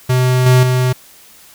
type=tone with level steps; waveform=square; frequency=127.1 Hz; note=C3; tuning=50 cents flat; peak=-11 / -7 / -12 dBFS; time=0.09-0.93 s; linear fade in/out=10 ms; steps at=0.46 / 0.63 s; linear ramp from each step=2 ms; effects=white hiss -43 dBFS RMS until 1.54 s